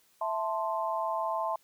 sine chord, A minor, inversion second, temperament equal, 659.3 / 880 / 1046.5 Hz, E5 / A5 / C6, 0 / 0 / 0 cents, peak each -33 dBFS, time 0.21-1.56 s, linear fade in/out 5 ms, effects white hiss -66 dBFS RMS until 1.63 s + high-pass 60 Hz 12 dB/octave

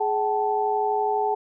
sine tone cluster, 419.4 / 761 / 873 Hz, G#4 / F#5 / A5, +17 / +48 / -14 cents, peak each -25 dBFS, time 0-1.35 s, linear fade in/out 10 ms, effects none

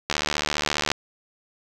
click train, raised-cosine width 0.2 ms, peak -5 dBFS, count 62, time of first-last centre 0.1-0.917 s, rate 74.7 Hz, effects none

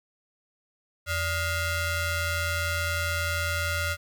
sawtooth ring-modulated tone, 667 Hz, E5, 20 cents sharp, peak -19 dBFS, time 1.06-3.97 s, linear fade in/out 50 ms, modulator 752 Hz, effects 10-bit

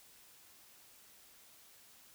silence, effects white hiss -61 dBFS RMS until 2.14 s

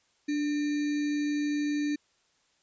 sine tone with sample-and-hold, 293.7 Hz, D4, in tune, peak -26 dBFS, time 0.28-1.96 s, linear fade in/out 10 ms, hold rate 2100 Hz, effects white hiss -69 dBFS RMS until 2.62 s + resampled to 16000 Hz

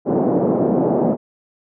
pink band-pass noise, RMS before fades -17 dBFS, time 0.05-1.17 s, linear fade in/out 50 ms, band 180 to 670 Hz, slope 24 dB/octave, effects none

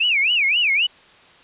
sine tone with vibrato, 2519 Hz, D#7, 21 cents sharp, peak -15 dBFS, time 0-0.87 s, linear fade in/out 10 ms, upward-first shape sine, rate 3.8 Hz, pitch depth 280 cents each way, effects white hiss -49 dBFS RMS until 1.43 s + resampled to 8000 Hz

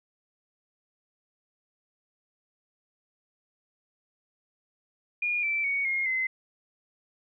sine tone with pitch steps, 2431 / 2331 / 2234 / 2142 / 2054 Hz, D#7 / D7 / C#7 / C7 / C7, -41 / -14 / +13 / +40 / -33 cents, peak -25 dBFS, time 5.22-6.27 s, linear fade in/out 5 ms, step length 210 ms, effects none

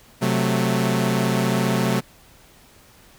sawtooth chord, F# diminished, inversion second, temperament equal, 130.81 / 185 / 220 Hz, C3 / F#3 / A3, 0 / 0 / 0 cents, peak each -19 dBFS, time 0.21-2.01 s, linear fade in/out 20 ms, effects pink hiss -51 dBFS RMS until 3.18 s

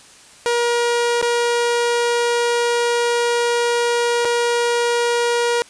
sawtooth tone with dropouts, 475.9 Hz, A#4, 36 cents sharp, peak -12 dBFS, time 0.46-5.62 s, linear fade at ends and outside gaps 0 ms, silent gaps 1.215-1.226 / 4.249-4.253 s, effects white hiss -45 dBFS RMS until 5.69 s + resampled to 22050 Hz

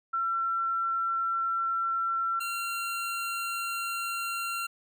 sine / 25% pulse tone pair in turn, 1352 / 1374 Hz, E6 / F6, +43 / -29 cents, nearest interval unison, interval 28 cents, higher second, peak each -26 / -27 dBFS, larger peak first, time 0.13-2.4 / 2.4-4.67 s, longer neither, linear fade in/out 10 ms, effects none

